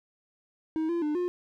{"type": "tone with pitch steps", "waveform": "triangle", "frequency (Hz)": [317, 341.7, 299.8, 356.1], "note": ["D#4", "F4", "D4", "F4"], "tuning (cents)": [32, -38, 36, 34], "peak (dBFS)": -24, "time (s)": [0.76, 1.28], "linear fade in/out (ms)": 0, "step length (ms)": 130, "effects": []}